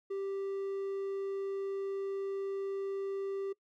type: tone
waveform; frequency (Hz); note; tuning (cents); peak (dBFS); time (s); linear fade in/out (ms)
triangle; 392; G4; 0; -32; 0.1-3.53; 10
effects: noise-tail reverb RT60 0.1 s tail -21 dB re dry